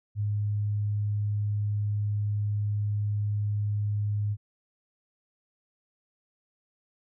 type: tone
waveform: sine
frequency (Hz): 103.83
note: G#2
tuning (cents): 0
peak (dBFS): -25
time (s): 0.15-4.37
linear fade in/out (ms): 50
effects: none